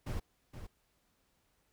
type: noise with echo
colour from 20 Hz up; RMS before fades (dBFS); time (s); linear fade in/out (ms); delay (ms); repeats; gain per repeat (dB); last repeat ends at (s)
brown; -37; 0.06-0.2; 10; 470; 1; -9; 0.67
effects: pink hiss -75 dBFS RMS until 1.72 s